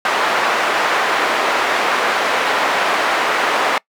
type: band-pass noise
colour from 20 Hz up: white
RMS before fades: -17 dBFS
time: 0.05-3.78 s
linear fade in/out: 2 ms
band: 470 to 1600 Hz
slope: 12 dB/octave
effects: noise-tail reverb RT60 0.1 s tail -24 dB re dry